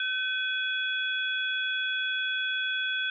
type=tone cluster; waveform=sine; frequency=1527 / 2504 / 3373 Hz; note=G6 / D#7 / G#7; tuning=-46 / +10 / +26 cents; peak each=-29 / -35 / -32 dBFS; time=0-3.1 s; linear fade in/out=2 ms; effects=none